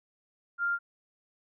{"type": "tone", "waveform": "sine", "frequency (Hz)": 1396.9, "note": "F6", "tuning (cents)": 0, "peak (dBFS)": -26, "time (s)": [0.58, 0.79], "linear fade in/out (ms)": 50, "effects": []}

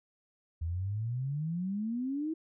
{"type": "exponential sweep", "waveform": "sine", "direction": "up", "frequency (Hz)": [79.2, 326.9], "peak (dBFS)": -31, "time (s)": [0.61, 2.34], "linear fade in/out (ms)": 10, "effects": []}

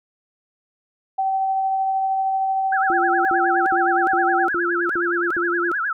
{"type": "tone with tremolo", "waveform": "sine", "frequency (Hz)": 770, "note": "G5", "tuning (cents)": -31, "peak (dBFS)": -17, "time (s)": [1.18, 4.48], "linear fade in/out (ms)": 10, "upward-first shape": "triangle", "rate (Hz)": 13, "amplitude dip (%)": 25}
{"type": "tone with vibrato", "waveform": "sine", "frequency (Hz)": 1480, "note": "F#6", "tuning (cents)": 0, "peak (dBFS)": -20, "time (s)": [2.72, 5.93], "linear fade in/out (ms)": 5, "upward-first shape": "sine", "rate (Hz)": 9.6, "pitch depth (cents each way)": 230}
{"type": "tone bursts", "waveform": "sine", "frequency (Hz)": 346.4, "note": "F4", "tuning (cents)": -14, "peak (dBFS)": -22, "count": 7, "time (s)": [2.9, 5.716], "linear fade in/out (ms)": 0, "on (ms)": 350, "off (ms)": 61}
{"effects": []}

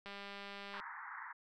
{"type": "click train", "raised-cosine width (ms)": 0.3, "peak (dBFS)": -32, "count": 149, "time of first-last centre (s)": [0.06, 0.8], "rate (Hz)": 200}
{"type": "band-pass noise", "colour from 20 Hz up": "pink", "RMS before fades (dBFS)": -48, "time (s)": [0.73, 1.33], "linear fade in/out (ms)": 10, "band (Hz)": [850, 2000], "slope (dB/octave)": 96}
{"effects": []}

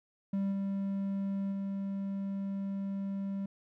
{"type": "tone with level steps", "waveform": "triangle", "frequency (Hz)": 196.4, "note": "G3", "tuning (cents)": 4, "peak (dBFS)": [-27, -29, -31], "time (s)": [0.33, 3.46], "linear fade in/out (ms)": 5, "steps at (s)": [0.51, 1.51], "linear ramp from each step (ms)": 20, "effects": []}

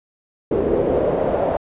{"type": "noise with band-pass filter sweep", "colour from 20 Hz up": "brown", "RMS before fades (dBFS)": -19, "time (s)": [0.51, 1.57], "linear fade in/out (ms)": 5, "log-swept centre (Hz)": [410, 640], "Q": 3.9, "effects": ["resampled to 8000 Hz"]}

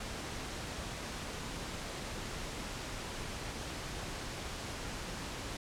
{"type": "noise", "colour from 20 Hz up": "pink", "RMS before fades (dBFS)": -41, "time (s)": [0, 5.57], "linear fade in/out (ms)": 5, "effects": ["low-pass 8000 Hz 12 dB/octave"]}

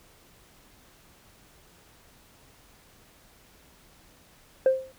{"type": "tone with exponential decay", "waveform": "sine", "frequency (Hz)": 525, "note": "C5", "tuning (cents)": 6, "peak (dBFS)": -12, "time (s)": [4.66, 4.92], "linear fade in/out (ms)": 2, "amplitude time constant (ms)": 56, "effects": ["tanh soft clip ceiling -14 dBFS", "pink hiss -57 dBFS RMS until 4.98 s"]}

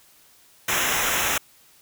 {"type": "noise with comb filter", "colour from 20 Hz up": "pink", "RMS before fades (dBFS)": -23, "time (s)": [0.68, 1.38], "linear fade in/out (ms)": 5, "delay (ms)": 0.22, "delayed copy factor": -0.85, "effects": ["white hiss -55 dBFS RMS until 1.81 s"]}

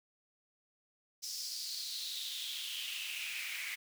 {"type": "noise with high-pass filter sweep", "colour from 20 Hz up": "pink", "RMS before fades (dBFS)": -41, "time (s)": [1.22, 3.76], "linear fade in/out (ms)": 20, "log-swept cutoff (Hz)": [5400, 2100], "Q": 5.2, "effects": []}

